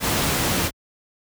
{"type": "noise", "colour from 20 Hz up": "pink", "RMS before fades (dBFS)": -21, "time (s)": [0, 0.71], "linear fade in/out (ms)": 50, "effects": ["high-pass 60 Hz 12 dB/octave"]}